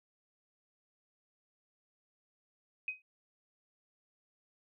sine tone with exponential decay, 2517 Hz, D#7, 19 cents sharp, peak -30 dBFS, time 2.88-3.02 s, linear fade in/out 2 ms, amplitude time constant 29 ms, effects none

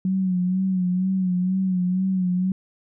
sine tone with vibrato, 185 Hz, F#3, in tune, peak -19 dBFS, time 0.05-2.52 s, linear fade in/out 2 ms, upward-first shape sine, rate 2.1 Hz, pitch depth 52 cents each way, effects none

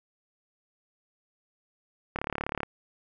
click train, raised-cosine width 0.5 ms, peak -15 dBFS, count 18, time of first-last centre 2.16-2.632 s, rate 36 Hz, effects none

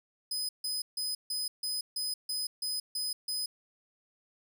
sawtooth tone bursts, 5020 Hz, D#8, 15 cents sharp, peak -29 dBFS, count 10, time 0.31-3.46 s, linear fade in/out 5 ms, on 180 ms, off 150 ms, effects none

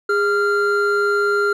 triangle tone pair together, 408.6 / 1388.3 Hz, G#4 / F6, -28 / -11 cents, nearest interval octave + major sixth, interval 2117 cents, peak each -16 dBFS, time 0.09-1.53 s, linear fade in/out 5 ms, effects none

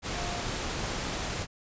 sine tone in noise, 703 Hz, F5, 11 cents sharp, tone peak -38 dBFS, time 0.13-0.44 s, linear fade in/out 50 ms, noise pink, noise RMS -33 dBFS, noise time 0.02-1.47 s, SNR -8 dB, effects resampled to 16000 Hz

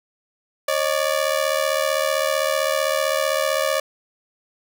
sawtooth ring-modulated tone, 580 Hz, D5, 22 cents flat, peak -12 dBFS, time 0.68-3.8 s, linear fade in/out 5 ms, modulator 37.8 Hz, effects none

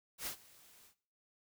white noise with ADSR envelope, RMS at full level -39 dBFS, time 0.18-0.95 s, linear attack 86 ms, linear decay 93 ms, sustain -23 dB, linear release 91 ms, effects noise-tail reverb RT60 0.5 s tail -18 dB re dry

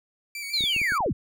sawtooth tone with vibrato, 2287 Hz, D7, 47 cents flat, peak -29 dBFS, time 0.35-0.98 s, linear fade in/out 2 ms, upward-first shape square, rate 6.6 Hz, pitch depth 37 cents each way
sine linear sweep, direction down, 4378 to 38.37 Hz, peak -22 dBFS, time 0.53-1.13 s, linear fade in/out 10 ms
clicks, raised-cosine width 3 ms, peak -25 dBFS, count 7, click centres 0.608 / 0.639 / 0.764 / 0.816 / 0.921 / 1.006 / 1.062 s
effects none

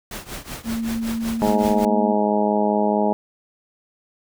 pink noise with tremolo, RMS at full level -30 dBFS, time 0.11-1.85 s, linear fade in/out 2 ms, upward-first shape triangle, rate 5.3 Hz, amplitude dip 90%
sine tone, 227.6 Hz, A#3, 41 cents flat, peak -22 dBFS, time 0.64-2.16 s, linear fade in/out 50 ms
harmonic tone, 104.6 Hz, G#2, 13 cents sharp, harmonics 2 / 3 / 4 / 5 / 6 / 7 / 8 / 9, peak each -21 / -28 / -24 / -29 / -23 / -33 / -23 / -31 dBFS, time 1.42-3.13 s, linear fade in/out 0 ms
effects none

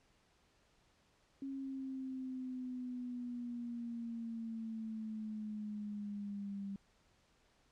sine exponential sweep, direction down, 272.9 to 197 Hz, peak -40 dBFS, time 1.42-6.76 s, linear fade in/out 2 ms, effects pink hiss -72 dBFS RMS until 7.71 s + low-pass 7000 Hz 12 dB/octave

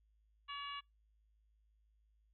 harmonic tone, 568 Hz, C#5, 42 cents sharp, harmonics 2 / 3 / 4 / 5 / 6 / 7, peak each -45 / -53 / -53 / -48 / -56 / -61 dBFS, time 0.48-0.81 s, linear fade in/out 20 ms, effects noise-tail reverb RT60 0.2 s tail -26 dB re dry + added 53 Hz sine -70 dBFS peak until 2.33 s

